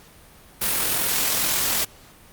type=noise with amplitude modulation; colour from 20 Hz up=white; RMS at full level=-21 dBFS; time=0.61-1.85 s; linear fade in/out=10 ms; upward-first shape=sine; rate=42.2 Hz; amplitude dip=30%; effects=pink hiss -49 dBFS RMS until 2.32 s + Opus 48 kbps